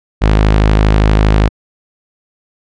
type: tone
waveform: sawtooth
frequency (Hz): 52.5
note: G#1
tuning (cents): +19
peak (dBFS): -3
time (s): 0.21-1.49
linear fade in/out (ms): 20
effects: low-pass 4000 Hz 12 dB/octave